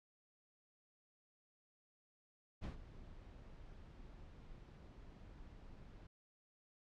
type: noise with ADSR envelope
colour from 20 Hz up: brown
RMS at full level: -42 dBFS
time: 2.61-6.07 s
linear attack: 32 ms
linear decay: 120 ms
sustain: -14 dB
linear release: 6 ms
effects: low-pass 5000 Hz 12 dB/octave